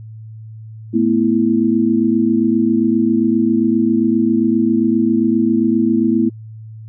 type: chord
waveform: sine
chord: A suspended second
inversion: none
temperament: just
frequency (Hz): 220 / 247.5 / 330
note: A3 / B3 / E4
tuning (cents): 0 / +4 / +2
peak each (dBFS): -16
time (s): 0.93-6.3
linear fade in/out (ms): 20
effects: added 110 Hz sine -31 dBFS peak until 6.88 s